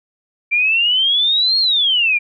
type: exponential two-way sweep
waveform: sine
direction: up then down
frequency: 2349 to 4327 to 2349 Hz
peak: -12 dBFS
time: 0.51-2.19 s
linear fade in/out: 20 ms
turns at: 1.59 s
effects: none